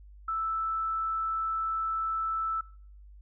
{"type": "tone", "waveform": "sine", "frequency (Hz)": 1318.5, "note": "E6", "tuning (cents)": 0, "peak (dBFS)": -28, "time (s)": [0.28, 2.61], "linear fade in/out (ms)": 5, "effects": ["noise-tail reverb RT60 0.5 s tail -23 dB re dry", "added 50 Hz sine -48 dBFS peak until 3.21 s"]}